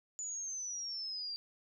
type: exponential sweep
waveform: sine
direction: down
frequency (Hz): 7000 to 4699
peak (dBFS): -38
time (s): 0.19-1.36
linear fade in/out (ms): 0
effects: none